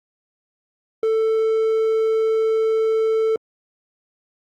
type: tone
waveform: triangle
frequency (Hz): 443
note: A4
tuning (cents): +12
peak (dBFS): -14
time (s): 1.03-3.36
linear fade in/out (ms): 2
effects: Opus 32 kbps